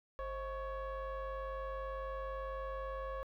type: tone with frequency modulation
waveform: sine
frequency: 531 Hz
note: C5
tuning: 25 cents sharp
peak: -36 dBFS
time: 0.19-3.23 s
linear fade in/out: 0 ms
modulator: 580 Hz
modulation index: 1.2
effects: tanh soft clip ceiling -37 dBFS + 13-bit